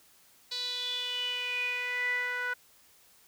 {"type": "tone with band-pass filter sweep", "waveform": "sawtooth", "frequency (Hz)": 493.9, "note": "B4", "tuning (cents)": 0, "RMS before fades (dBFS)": -33, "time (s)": [0.51, 2.54], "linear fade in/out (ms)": 10, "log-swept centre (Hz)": [4200, 1600], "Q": 8.5, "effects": ["white hiss -61 dBFS RMS until 3.27 s"]}